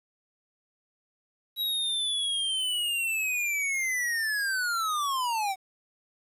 square linear sweep, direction down, 3876 to 743 Hz, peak -27 dBFS, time 1.56-5.56 s, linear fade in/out 50 ms, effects resampled to 32000 Hz + 10-bit

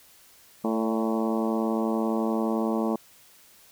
harmonic tone with a mistuned harmonic, 111.4 Hz, A2, 22 cents sharp, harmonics 2 / 3 / 4 / 5 / 6 / 7 / 8 / 9 / 10, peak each -26 / -30 / -32 / -34 / -36 / -37 / -38 / -39 / -40 dBFS, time 0.64-2.96 s, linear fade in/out 5 ms, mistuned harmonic 5, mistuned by +38 cents, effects white hiss -55 dBFS RMS until 3.71 s

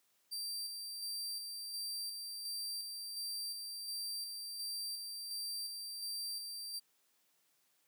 sawtooth tone with tremolo, 4699 Hz, D8, in tune, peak -36 dBFS, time 0.31-6.8 s, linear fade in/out 20 ms, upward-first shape square, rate 1.4 Hz, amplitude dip 35%, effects white hiss -75 dBFS RMS until 7.87 s + high-pass 150 Hz 12 dB/octave

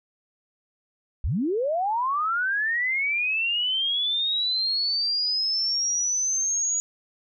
sine linear sweep, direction up, 43.65 to 6800 Hz, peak -22 dBFS, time 1.24-6.8 s, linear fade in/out 0 ms, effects none

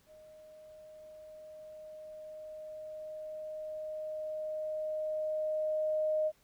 sine tone with level ramp, 619 Hz, D#5, 9 cents flat, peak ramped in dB -53 to -27 dBFS, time 0.06-6.32 s, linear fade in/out 50 ms, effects pink hiss -68 dBFS RMS until 6.43 s

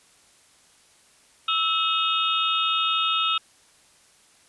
sine tone cluster, 1310 / 2563 / 2888 / 3263 / 3664 Hz, E6 / E7 / F#7 / G#7 / A#7, -11 / -49 / -43 / -31 / -31 cents, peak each -24 / -30 / -28 / -32 / -26 dBFS, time 1.48-3.38 s, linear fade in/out 5 ms, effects white hiss -57 dBFS RMS until 4.48 s + resampled to 24000 Hz

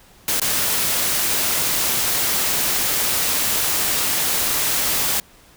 white noise with dropouts, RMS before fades -20 dBFS, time 0.28-5.2 s, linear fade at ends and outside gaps 2 ms, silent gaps 0.399-0.416 s, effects pink hiss -50 dBFS RMS until 5.56 s

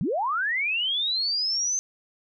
sine linear sweep, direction up, 130.81 to 6272 Hz, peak -23 dBFS, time 0.01-1.79 s, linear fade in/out 0 ms, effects none

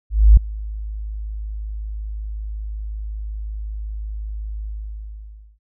sine tone with ADSR envelope, 52.7 Hz, G#1, 26 cents sharp, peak -3 dBFS, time 0.1-5.59 s, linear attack 270 ms, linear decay 4 ms, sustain -22 dB, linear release 940 ms, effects none

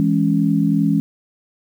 sine chord, C# minor, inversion first, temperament equal, 164.81 / 207.7 / 277.2 Hz, E3 / G#3 / C#4, 0 / 0 / 0 cents, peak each -18 dBFS, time 0-1 s, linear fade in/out 0 ms, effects 8-bit

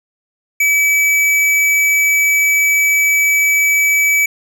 square tone, 2293 Hz, D7, 42 cents flat, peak -11 dBFS, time 0.6-4.26 s, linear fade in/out 5 ms, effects none

